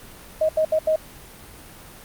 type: tone bursts at uneven times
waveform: sine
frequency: 628 Hz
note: D#5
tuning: 16 cents sharp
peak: -16 dBFS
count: 4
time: 0.41-0.49 / 0.57-0.65 / 0.72-0.79 / 0.87-0.96 s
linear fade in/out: 5 ms
effects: pink hiss -43 dBFS RMS until 2.04 s + Opus 32 kbps